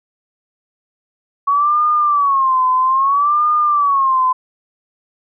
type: tone with vibrato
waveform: sine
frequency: 1114 Hz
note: C#6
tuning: 8 cents sharp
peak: -11 dBFS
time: 1.47-4.33 s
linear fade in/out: 10 ms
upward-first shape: sine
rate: 0.61 Hz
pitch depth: 150 cents each way
effects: none